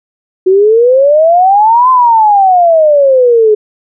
sine exponential two-way sweep, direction up then down, 366.1 to 1039 to 417.8 Hz, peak -3 dBFS, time 0.46-3.55 s, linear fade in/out 10 ms, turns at 1.9 s, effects none

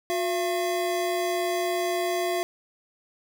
square tone pair together, 360.2 / 680 Hz, F#4 / F5, -46 / -46 cents, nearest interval major seventh, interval 1100 cents, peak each -28 dBFS, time 0.1-2.43 s, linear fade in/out 0 ms, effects none

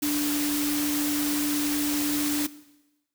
sine tone in noise, 293.3 Hz, D4, 2 cents flat, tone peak -24 dBFS, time 0.02-2.47 s, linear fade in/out 10 ms, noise white, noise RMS -30 dBFS, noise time 0.02-2.47 s, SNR +3 dB, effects noise-tail reverb RT60 1.0 s tail -18 dB re dry

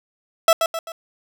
30% pulse tone with echo, 659.3 Hz, E5, in tune, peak -7 dBFS, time 0.48-0.53 s, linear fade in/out 2 ms, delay 130 ms, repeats 3, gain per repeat -7 dB, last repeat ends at 0.92 s, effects none

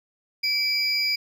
triangle tone pair together, 2315 / 4890 Hz, D7 / D#8, -25 / -31 cents, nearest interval octave + minor second, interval 1294 cents, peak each -24 / -22 dBFS, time 0.43-1.16 s, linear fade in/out 10 ms, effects none

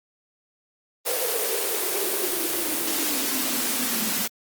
white noise with high-pass filter sweep, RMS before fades -25 dBFS, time 1.05-4.28 s, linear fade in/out 20 ms, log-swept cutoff 500 to 210 Hz, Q 8.2, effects Opus 24 kbps

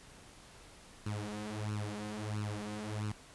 sawtooth tone with flanger, 105.4 Hz, G#2, 26 cents sharp, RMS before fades -39 dBFS, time 1.06-3.12 s, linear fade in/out 5 ms, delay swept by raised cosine 0.72 to 5.62 ms, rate 1.5 Hz, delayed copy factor +0.95, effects pink hiss -56 dBFS RMS until 3.34 s + resampled to 24000 Hz

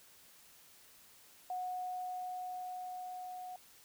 sine tone with level ramp, 732 Hz, F#5, 19 cents flat, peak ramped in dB -36 to -43 dBFS, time 1.5-3.56 s, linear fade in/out 2 ms, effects white hiss -61 dBFS RMS until 3.84 s

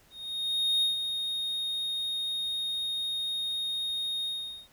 triangle tone with ADSR envelope, 3713 Hz, A#7, 8 cents flat, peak -21 dBFS, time 0.1-4.68 s, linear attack 720 ms, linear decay 140 ms, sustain -7 dB, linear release 430 ms, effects pink hiss -61 dBFS RMS until 4.72 s

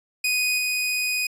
sawtooth tone with level steps, 2489 Hz, D#7, in tune, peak -17 / -19 dBFS, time 0.24-1.27 s, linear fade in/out 5 ms, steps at 0.58 s, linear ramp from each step 5 ms, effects resampled to 32000 Hz

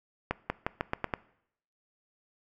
accelerating click train, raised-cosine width 0.5 ms, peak -13 dBFS, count 7, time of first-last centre 0.31-1.138 s, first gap 190 ms, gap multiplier 0.87, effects noise-tail reverb RT60 0.7 s tail -20 dB re dry

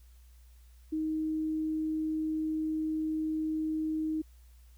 sine tone, 313.3 Hz, D#4, 12 cents sharp, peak -29 dBFS, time 0.92-4.22 s, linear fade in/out 10 ms, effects added 60 Hz sine -53 dBFS peak until 4.77 s + white hiss -68 dBFS RMS until 4.77 s

